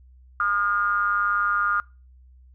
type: ring-modulated tone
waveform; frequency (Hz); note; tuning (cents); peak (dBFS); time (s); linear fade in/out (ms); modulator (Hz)
triangle; 99.6; G2; +28; -15; 0.4-1.8; 0; 1320
effects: noise-tail reverb RT60 0.3 s tail -24 dB re dry + added 63 Hz sine -48 dBFS peak until 2.54 s